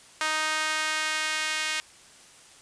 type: tone with high-pass filter sweep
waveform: sawtooth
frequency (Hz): 311.1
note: D#4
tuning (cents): 0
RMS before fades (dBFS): -28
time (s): 0.21-1.8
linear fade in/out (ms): 0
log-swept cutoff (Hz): 1300 to 2100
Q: 1.3
effects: white hiss -52 dBFS RMS until 2.61 s + resampled to 22050 Hz

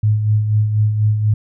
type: tone with tremolo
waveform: sine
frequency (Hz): 106.7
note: G#2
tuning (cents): +47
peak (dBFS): -10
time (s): 0.03-1.34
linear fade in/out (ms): 5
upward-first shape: sine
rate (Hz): 4.1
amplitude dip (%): 50
effects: none

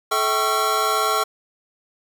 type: tone cluster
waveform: square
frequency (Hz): 432.1 / 647 / 775 / 1104 / 1358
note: A4 / E5 / G5 / C#6 / F6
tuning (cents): -31 / -32 / -20 / -7 / -49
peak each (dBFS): -27 / -29 / -28 / -24 / -23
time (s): 0.11-1.24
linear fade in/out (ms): 10
effects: none

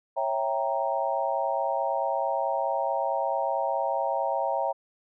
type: chord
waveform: sine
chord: C# diminished seventh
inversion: none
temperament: equal with one note detuned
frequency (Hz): 550.2 / 659.3 / 784 / 932.3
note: C#5 / E5 / G5 / Bb5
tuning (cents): -13 / 0 / 0 / 0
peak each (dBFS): -30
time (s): 0.16-4.73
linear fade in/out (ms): 20
effects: none

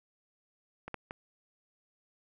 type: clicks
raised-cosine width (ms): 0.5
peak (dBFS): -26 / -21 / -24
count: 3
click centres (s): 0.88 / 0.943 / 1.109
effects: none

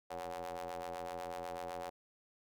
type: ring-modulated tone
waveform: sawtooth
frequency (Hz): 86.8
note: F2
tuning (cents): -10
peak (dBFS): -34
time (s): 0.1-1.9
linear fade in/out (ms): 10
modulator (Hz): 647
effects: none

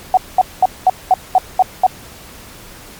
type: tone bursts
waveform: sine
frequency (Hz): 745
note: F#5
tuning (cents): +12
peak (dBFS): -5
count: 8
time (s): 0.14-1.866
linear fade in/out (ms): 2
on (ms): 32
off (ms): 210
effects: pink hiss -37 dBFS RMS until 2.99 s + MP3 96 kbps

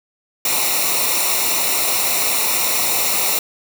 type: noise with comb filter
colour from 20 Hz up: white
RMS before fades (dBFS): -18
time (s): 0.45-3.39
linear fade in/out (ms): 2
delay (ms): 0.62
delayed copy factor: -0.75
effects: none

